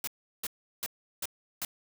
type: noise bursts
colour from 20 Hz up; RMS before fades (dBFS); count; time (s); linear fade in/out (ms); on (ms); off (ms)
white; -34; 5; 0.04-1.65; 2; 34; 360
effects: none